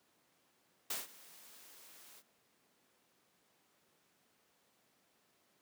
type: noise with ADSR envelope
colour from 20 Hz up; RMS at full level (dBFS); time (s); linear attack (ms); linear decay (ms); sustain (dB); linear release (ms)
white; -37; 0.9-2.23; 6; 160; -21; 48
effects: pink hiss -73 dBFS RMS until 5.61 s + high-pass 200 Hz 12 dB/octave